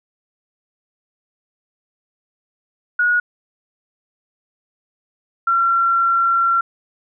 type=tone pair in turn; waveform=sine; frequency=1452 / 1364.6 Hz; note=F#6 / F6; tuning=-33 / -41 cents; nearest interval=minor second; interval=108 cents; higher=first; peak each=-13 dBFS; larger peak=neither; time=2.99-3.2 / 5.47-6.61 s; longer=second; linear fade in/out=5 ms; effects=none